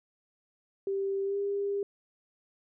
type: tone with pitch glide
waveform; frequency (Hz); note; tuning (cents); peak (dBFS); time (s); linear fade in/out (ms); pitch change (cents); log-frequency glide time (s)
sine; 392 to 401.2; G4 to G4; 0 to +40; -28; 0.87-1.83; 2; +40; 1.24-1.37
effects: none